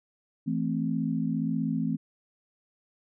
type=chord; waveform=sine; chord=A minor; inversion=second; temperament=equal; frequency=164.81 / 220 / 261.6 Hz; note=E3 / A3 / C4; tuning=0 / 0 / 0 cents; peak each=-30 dBFS; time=0.46-1.97 s; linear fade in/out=20 ms; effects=none